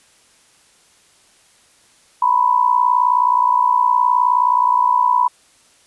sine tone with amplitude modulation, 987.8 Hz, B5, in tune, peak -8 dBFS, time 2.22-5.28 s, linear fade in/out 5 ms, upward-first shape sine, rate 59.2 Hz, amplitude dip 80%, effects white hiss -53 dBFS RMS until 5.86 s + resampled to 24000 Hz

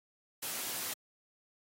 white noise, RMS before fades -38 dBFS, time 0.42-0.94 s, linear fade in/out 10 ms, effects high-pass 150 Hz 12 dB/octave + AAC 48 kbps

